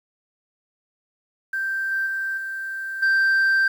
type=tone with level steps; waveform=sine; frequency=1568 Hz; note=G6; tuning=in tune; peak=-22 / -20 / -23 / -27 / -13 dBFS; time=1.53-3.68 s; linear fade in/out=5 ms; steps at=1.91 / 2.06 / 2.37 / 3.02 s; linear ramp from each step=10 ms; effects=tanh soft clip ceiling -15 dBFS + 8-bit